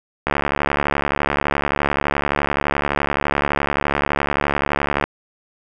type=click train; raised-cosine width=0.5 ms; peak=-3 dBFS; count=343; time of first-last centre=0.27-5.04 s; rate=71.7 Hz; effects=none